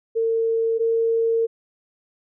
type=tone pair in turn; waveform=sine; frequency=453.7 / 456 Hz; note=A#4 / A#4; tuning=-47 / -38 cents; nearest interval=unison; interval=9 cents; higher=second; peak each=-18 / -17 dBFS; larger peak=second; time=0.15-0.79 / 0.79-1.47 s; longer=second; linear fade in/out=20 ms; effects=none